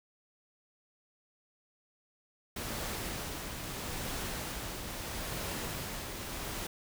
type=noise with tremolo; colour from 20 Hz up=pink; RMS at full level=-37 dBFS; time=2.56-6.67 s; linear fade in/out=5 ms; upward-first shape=triangle; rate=0.77 Hz; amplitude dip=40%; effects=none